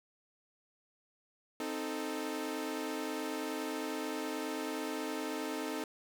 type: chord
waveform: sawtooth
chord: A diminished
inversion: first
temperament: equal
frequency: 261.6 / 311.1 / 440 Hz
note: C4 / Eb4 / A4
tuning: 0 / 0 / 0 cents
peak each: -37 / -35 / -37 dBFS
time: 1.6-5.84 s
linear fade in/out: 2 ms
effects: none